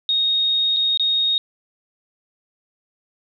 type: tone with dropouts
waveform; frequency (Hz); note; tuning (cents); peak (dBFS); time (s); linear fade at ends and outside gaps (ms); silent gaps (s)
sine; 3729; A#7; 0; -16; 0.09-1.38; 1; 0.764-0.768 / 0.974-0.996
effects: none